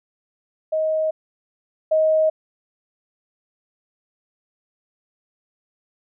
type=tone pair in turn; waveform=sine; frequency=629 / 629 Hz; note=D#5 / D#5; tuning=+19 / +19 cents; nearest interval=unison; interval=0 cents; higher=neither; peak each=-18 / -14 dBFS; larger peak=second; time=0.72-1.11 / 1.91-2.3 s; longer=neither; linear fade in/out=10 ms; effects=none